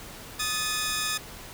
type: tone pair together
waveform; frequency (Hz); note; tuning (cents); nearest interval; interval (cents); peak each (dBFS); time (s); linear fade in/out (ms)
10% pulse; 1244.5 / 1737.2; D#6 / A6; 0 / -23; tritone; 577; -21; 0.39-1.18; 10
effects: pink hiss -43 dBFS RMS until 1.53 s